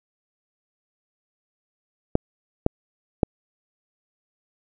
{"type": "clicks", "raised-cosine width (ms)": 2, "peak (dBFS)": -3, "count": 3, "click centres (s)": [2.154, 2.664, 3.232], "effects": []}